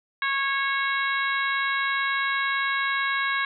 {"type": "harmonic tone", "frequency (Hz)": 549, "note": "C#5", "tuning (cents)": -17, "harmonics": [2, 3, 4, 5, 6, 7], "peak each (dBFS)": [-28, -26, -29, -38, -39, -34], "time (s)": [0.22, 3.45], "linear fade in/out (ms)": 2, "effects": []}